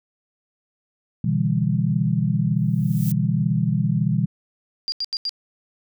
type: chord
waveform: sine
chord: E minor seventh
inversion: second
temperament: equal with one note detuned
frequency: 123.47 / 146.83 / 164.81 / 199.42 Hz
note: B2 / D3 / E3 / G3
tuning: 0 / 0 / 0 / +30 cents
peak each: -23 / -25 / -22 / -24 dBFS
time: 1.24-4.26 s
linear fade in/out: 5 ms
type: noise with exponential growth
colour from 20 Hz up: violet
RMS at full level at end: -30 dBFS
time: 2.56-3.12 s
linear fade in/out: 5 ms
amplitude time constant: 120 ms
type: tone bursts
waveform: sine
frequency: 4792 Hz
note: D8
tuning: 34 cents sharp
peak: -22 dBFS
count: 4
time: 4.88-5.293 s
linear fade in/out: 0 ms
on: 41 ms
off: 83 ms
effects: none